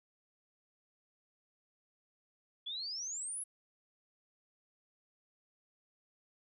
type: exponential sweep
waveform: sine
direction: up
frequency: 3345 to 11000 Hz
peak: -38 dBFS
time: 2.66-3.44 s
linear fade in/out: 10 ms
effects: none